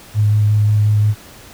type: tone with vibrato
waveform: sine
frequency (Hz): 105.4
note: G#2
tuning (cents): +26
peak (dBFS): -10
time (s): 0.14-1.15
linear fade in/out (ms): 50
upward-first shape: square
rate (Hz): 5.6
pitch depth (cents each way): 9
effects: pink hiss -40 dBFS RMS until 1.53 s